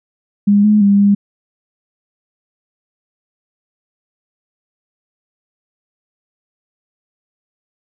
sine tone with pitch steps, 203.4 / 211 / 200.6 / 201.8 Hz, G#3 / G#3 / G3 / G#3, -36 / +28 / +40 / -49 cents, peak -7 dBFS, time 0.47-1.15 s, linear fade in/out 10 ms, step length 170 ms, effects none

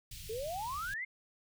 pink band-stop noise, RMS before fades -47 dBFS, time 0.11-0.94 s, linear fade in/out 5 ms, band 140 to 2600 Hz, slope 24 dB/octave
sine exponential sweep, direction up, 420 to 2163 Hz, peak -36 dBFS, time 0.29-1.05 s, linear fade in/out 10 ms
effects none

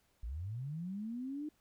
sine linear sweep, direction up, 50.1 to 308.3 Hz, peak -38 dBFS, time 0.23-1.49 s, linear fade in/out 5 ms, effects pink hiss -74 dBFS RMS until 1.6 s

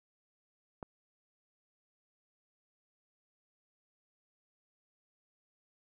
click, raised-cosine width 1 ms, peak -27 dBFS, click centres 0.828 s, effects none

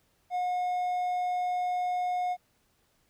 triangle tone, 722 Hz, F#5, 43 cents flat, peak -25 dBFS, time 0.3-2.37 s, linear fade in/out 50 ms, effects pink hiss -70 dBFS RMS until 3.09 s

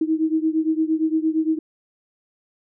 sine beating tone pair, 314.5 / 323.2 Hz, D#4 / E4, +19 / -34 cents, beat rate 8.7 Hz, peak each -20 / -22 dBFS, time 0.01-1.59 s, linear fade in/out 5 ms, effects none

